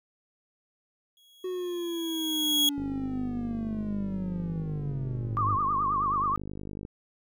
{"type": "tone with exponential growth", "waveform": "40% pulse", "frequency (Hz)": 3322, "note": "G#7", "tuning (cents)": 0, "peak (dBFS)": -19, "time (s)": [1.17, 2.69], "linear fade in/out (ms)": 1, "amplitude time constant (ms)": 330}
{"type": "linear sweep", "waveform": "triangle", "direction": "down", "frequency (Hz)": [370.6, 97.1], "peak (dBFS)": -28, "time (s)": [1.44, 5.56], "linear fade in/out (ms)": 5}
{"type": "click train", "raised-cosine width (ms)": 3, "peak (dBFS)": -26, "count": 207, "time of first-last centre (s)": [2.78, 6.851], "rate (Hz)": 50.6}
{"type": "tone with vibrato", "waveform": "sine", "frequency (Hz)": 1138, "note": "C#6", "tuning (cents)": 45, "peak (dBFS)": -24, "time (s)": [5.37, 6.36], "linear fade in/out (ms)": 0, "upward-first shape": "triangle", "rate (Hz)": 9.4, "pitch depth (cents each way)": 160}
{"effects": []}